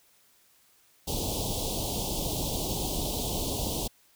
pink band-stop noise, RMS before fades -31 dBFS, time 1.07-3.88 s, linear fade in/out 10 ms, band 910 to 3000 Hz, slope 48 dB/octave, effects white hiss -63 dBFS RMS until 4.15 s

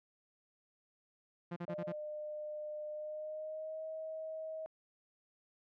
sawtooth tone bursts, 173.2 Hz, F3, 14 cents flat, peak -35 dBFS, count 5, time 1.51-1.924 s, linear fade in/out 10 ms, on 54 ms, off 36 ms
sine tone with pitch glide, 604 to 634.8 Hz, D5 to D#5, +48 to +35 cents, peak -40 dBFS, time 1.68-4.66 s, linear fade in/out 0 ms, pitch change +87 cents, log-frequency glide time 2.9-3.85 s
effects low-pass 2000 Hz 12 dB/octave

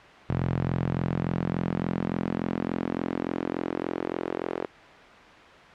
sawtooth tone with high-pass filter sweep, 43.49 Hz, F1, 6 cents flat, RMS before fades -29 dBFS, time 0.29-4.67 s, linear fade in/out 0 ms, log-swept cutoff 120 to 400 Hz, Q 2.2, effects white hiss -47 dBFS RMS until 5.74 s + low-pass 2000 Hz 12 dB/octave

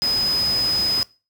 sine tone in noise, 5030 Hz, D#8, 18 cents sharp, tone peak -18 dBFS, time 0.02-1.03 s, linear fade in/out 0 ms, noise pink, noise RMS -31 dBFS, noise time 0.02-1.03 s, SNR +10 dB, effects noise-tail reverb RT60 0.3 s tail -20 dB re dry + high-pass 60 Hz 12 dB/octave

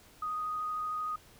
sine tone with vibrato, 1244.5 Hz, D#6, in tune, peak -32 dBFS, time 0.22-1.16 s, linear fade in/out 5 ms, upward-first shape triangle, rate 13 Hz, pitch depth 10 cents each way, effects pink hiss -58 dBFS RMS until 1.39 s

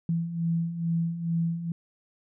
sine beating tone pair, 165.4 / 167.7 Hz, E3 / E3, +6 / +30 cents, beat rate 2.3 Hz, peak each -32 / -26 dBFS, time 0.09-1.72 s, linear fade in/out 2 ms, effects none

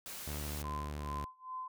white noise, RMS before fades -45 dBFS, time 0.06-0.62 s, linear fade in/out 0 ms
sawtooth tone with pitch glide, 74 to 72.48 Hz, D2 to D2, +14 to -22 cents, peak -35 dBFS, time 0.27-1.25 s, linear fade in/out 5 ms, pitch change -36 cents, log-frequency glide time 1.03-1.08 s
sine tone with tremolo, 1027 Hz, C6, 33 cents flat, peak -38 dBFS, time 0.64-1.68 s, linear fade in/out 5 ms, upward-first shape sine, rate 2.4 Hz, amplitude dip 95%
effects none

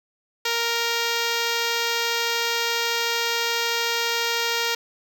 5% pulse tone with notch filter, 466.2 Hz, A#4, in tune, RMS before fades -24 dBFS, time 0.45-4.75 s, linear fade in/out 5 ms, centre 11000 Hz, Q 1.1, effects none

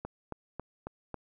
click train, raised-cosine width 1 ms, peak -23 dBFS, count 5, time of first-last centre 0.05-1.143 s, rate 3.66 Hz, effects none

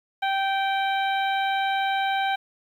harmonic tone with a mistuned harmonic, 780 Hz, G5, 9 cents flat, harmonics 1 / 2 / 3 / 4 / 5, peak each -23 / -29 / -33 / -35 / -37 dBFS, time 0.22-2.36 s, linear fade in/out 10 ms, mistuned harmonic 5, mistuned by -22 cents, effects 9-bit

